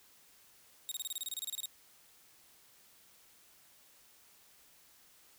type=tone bursts; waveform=15% pulse; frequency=3759 Hz; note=A#7; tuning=14 cents sharp; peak=-29 dBFS; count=15; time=0.89-1.657 s; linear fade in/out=0 ms; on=25 ms; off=28 ms; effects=white hiss -63 dBFS RMS until 5.38 s